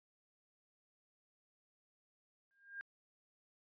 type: tone with exponential growth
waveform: sine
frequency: 1608 Hz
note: G6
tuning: 44 cents sharp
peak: -40 dBFS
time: 2.51-2.81 s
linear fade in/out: 0 ms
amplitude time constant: 65 ms
effects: resampled to 11025 Hz